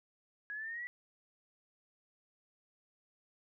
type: exponential sweep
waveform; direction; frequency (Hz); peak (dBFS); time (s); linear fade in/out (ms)
sine; up; 1660 to 1975.5; -39; 0.5-0.87; 0
effects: none